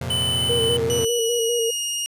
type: chord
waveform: sawtooth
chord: F suspended fourth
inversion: none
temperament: equal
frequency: 87.31 / 116.54 / 130.81 Hz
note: F2 / Bb2 / C3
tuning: 0 / 0 / 0 cents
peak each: -26 dBFS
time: 0.01-1.05 s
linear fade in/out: 5 ms
type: tone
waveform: square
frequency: 3011 Hz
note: F#7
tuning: 30 cents sharp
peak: -21 dBFS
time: 0.1-0.77 s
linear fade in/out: 5 ms
type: tone with vibrato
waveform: sine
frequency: 465.4 Hz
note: A#4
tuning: 3 cents flat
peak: -20 dBFS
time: 0.49-1.71 s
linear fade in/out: 10 ms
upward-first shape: square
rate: 5 Hz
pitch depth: 38 cents each way
type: tone with pitch glide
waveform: 20% pulse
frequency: 2960 to 2853 Hz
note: F#7 to F7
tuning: 0 to +36 cents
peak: -18 dBFS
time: 0.9-2.06 s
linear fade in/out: 0 ms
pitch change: -64 cents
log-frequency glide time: 1.03-1.83 s
effects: resampled to 32000 Hz